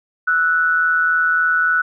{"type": "tone pair together", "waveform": "sine", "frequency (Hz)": [1316.5, 1480], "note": ["E6", "F#6"], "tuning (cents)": [-3, 0], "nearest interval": "major second", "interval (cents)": 203, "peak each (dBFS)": [-21, -14], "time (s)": [0.27, 1.82], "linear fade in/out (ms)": 10, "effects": []}